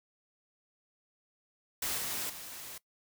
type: noise with level steps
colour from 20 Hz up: white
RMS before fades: -34 / -36 / -45 dBFS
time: 1.82-2.78 s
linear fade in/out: 5 ms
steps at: 1.97 / 2.29 s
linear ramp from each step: 10 ms
effects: noise-tail reverb RT60 0.1 s tail -20 dB re dry